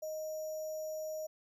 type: tone with sample-and-hold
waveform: sine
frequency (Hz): 622.3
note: D#5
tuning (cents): 0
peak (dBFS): -37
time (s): 0.02-1.27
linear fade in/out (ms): 10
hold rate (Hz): 6300
effects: none